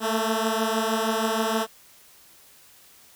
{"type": "beating tone pair", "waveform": "10% pulse", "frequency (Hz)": [220, 226.4], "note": ["A3", "A3"], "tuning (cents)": [0, 50], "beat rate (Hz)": 6.4, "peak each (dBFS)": [-16, -19], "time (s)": [0, 1.67], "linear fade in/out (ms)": 50, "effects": ["white hiss -53 dBFS RMS until 3.15 s"]}